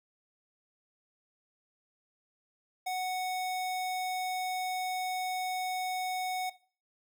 square tone, 740 Hz, F#5, in tune, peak -32 dBFS, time 2.86-6.5 s, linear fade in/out 10 ms, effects noise-tail reverb RT60 0.4 s tail -17 dB re dry

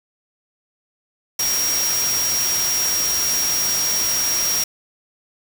sine tone in noise, 5630 Hz, F8, 13 cents sharp, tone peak -19 dBFS, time 1.39-4.64 s, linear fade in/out 5 ms, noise white, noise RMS -24 dBFS, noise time 1.39-4.64 s, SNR +2 dB, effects none

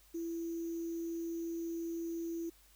sine tone with sample-and-hold, 334.3 Hz, E4, 24 cents sharp, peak -36 dBFS, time 0.14-2.5 s, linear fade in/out 10 ms, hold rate 6300 Hz, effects added 50 Hz sine -65 dBFS peak until 2.75 s + white hiss -65 dBFS RMS until 2.75 s

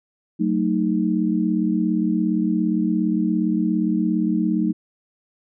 sine chord, D# diminished, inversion first, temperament just, 186.68 / 224 / 311.1 Hz, F#3 / A3 / D#4, +16 / +31 / 0 cents, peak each -22 dBFS, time 0.39-4.73 s, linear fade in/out 20 ms, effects none

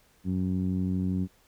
15% pulse tone with low-pass filter, 92.5 Hz, F#2, in tune, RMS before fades -28 dBFS, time 0.24-1.28 s, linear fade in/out 50 ms, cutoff 220 Hz, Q 2.1, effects pink hiss -63 dBFS RMS until 1.47 s

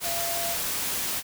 sine tone in noise, 683 Hz, F5, 39 cents flat, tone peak -32 dBFS, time 0.02-0.57 s, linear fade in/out 50 ms, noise white, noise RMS -29 dBFS, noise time 0-1.23 s, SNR -6 dB, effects none

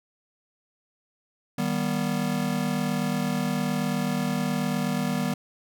square chord, Eb augmented, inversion none, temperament just, 155.56 / 194.45 / 243.1 Hz, Eb3 / G3 / B3, 0 / -14 / -27 cents, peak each -31 / -29 / -29 dBFS, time 1.58-5.34 s, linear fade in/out 5 ms, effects none

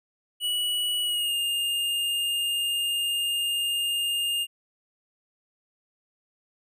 square tone with pitch glide, 2934 to 2821 Hz, F#7 to F7, -15 to +17 cents, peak -25 dBFS, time 0.4-4.47 s, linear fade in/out 50 ms, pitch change -68 cents, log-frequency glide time 1.03-1.35 s, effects none

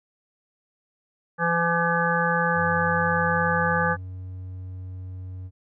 harmonic tone, 169.4 Hz, E3, 48 cents sharp, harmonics 1 / 3 / 5 / 7 / 9 / 10, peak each -27 / -27 / -27 / -27 / -27 / -27 dBFS, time 1.38-3.97 s, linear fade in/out 50 ms
triangle tone, 92.5 Hz, F#2, in tune, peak -31 dBFS, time 2.54-5.51 s, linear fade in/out 50 ms
effects none

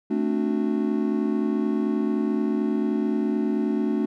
triangle chord, D dominant seventh, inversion second, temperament just, 220.2 / 264.3 / 293.7 / 367.1 Hz, A3 / C4 / D4 / F#4, +2 / +18 / 0 / -14 cents, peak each -23 / -28 / -24 / -27 dBFS, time 0.1-4.06 s, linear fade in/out 10 ms, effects none

